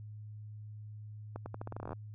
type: accelerating click train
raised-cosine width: 1 ms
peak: -27 dBFS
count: 15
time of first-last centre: 1.36-1.931 s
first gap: 100 ms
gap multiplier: 0.84
effects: added 106 Hz sine -44 dBFS peak until 2.14 s